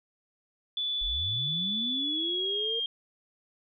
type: tone with pitch glide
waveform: sine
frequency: 3466 to 3215 Hz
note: A7 to G7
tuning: -27 to +43 cents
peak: -28 dBFS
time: 0.77-2.86 s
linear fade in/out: 2 ms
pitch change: -130 cents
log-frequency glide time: 1.89-2.71 s
type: linear sweep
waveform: sine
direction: up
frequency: 33.96 to 466.2 Hz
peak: -34 dBFS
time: 1.01-2.8 s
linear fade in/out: 10 ms
effects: none